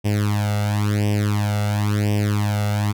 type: tone with flanger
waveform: sawtooth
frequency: 103.83 Hz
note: G#2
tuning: in tune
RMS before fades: -20 dBFS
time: 0.04-2.93 s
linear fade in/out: 20 ms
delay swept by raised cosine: 0.36 to 1.46 ms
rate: 0.96 Hz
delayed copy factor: +0.95
effects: none